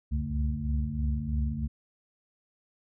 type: tone cluster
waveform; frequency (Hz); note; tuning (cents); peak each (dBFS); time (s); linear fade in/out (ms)
sine; 67.8 / 70.9 / 91.3 / 144.6 / 224; C#2 / C#2 / F#2 / D3 / A3; -38 / +40 / -23 / -27 / +31; -31 / -31 / -40 / -35 / -35; 0.11-1.68; 20
effects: none